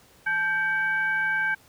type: tone with frequency modulation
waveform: sine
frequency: 1568 Hz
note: G6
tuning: in tune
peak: -22 dBFS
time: 0.26-1.55 s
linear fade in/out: 10 ms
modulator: 701 Hz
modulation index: 0.57
effects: pink hiss -56 dBFS RMS until 1.68 s + high-pass 60 Hz 12 dB/octave